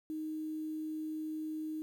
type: tone with quantisation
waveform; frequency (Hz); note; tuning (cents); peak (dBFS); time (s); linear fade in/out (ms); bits
sine; 311.1; D#4; 0; -36; 0.1-1.82; 0; 10
effects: none